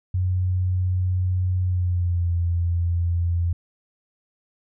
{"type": "tone with pitch glide", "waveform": "sine", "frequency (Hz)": [91.6, 85.96], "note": ["F#2", "F2"], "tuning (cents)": [-17, -27], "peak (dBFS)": -19, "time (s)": [0.14, 3.53], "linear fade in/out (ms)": 5, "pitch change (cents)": -110, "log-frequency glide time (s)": [1.62, 2.32], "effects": []}